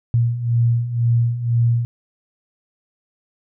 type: beating tone pair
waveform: sine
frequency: 116.54 / 118.54 Hz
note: A#2 / A#2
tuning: 0 / +29 cents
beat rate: 2 Hz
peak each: -21 / -16 dBFS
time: 0.14-1.85 s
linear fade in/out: 0 ms
effects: none